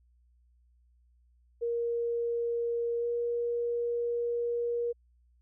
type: tone with pitch glide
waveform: sine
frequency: 469.9 to 474.3 Hz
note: A#4 to A#4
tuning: +14 to +30 cents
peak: -28 dBFS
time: 1.61-4.93 s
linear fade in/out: 20 ms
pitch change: +16 cents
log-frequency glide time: 2.99-3.05 s
effects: added 60 Hz sine -62 dBFS peak until 5.41 s